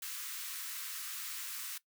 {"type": "high-pass noise", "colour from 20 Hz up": "white", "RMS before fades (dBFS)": -42, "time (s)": [0.02, 1.78], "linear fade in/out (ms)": 5, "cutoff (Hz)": 1100, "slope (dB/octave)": 48, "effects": ["noise-tail reverb RT60 0.1 s tail -18 dB re dry"]}